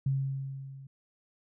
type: tone with level ramp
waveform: sine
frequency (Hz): 135.7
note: C#3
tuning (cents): -36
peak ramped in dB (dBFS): -24 to -45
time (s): 0.06-0.87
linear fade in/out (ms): 5
effects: none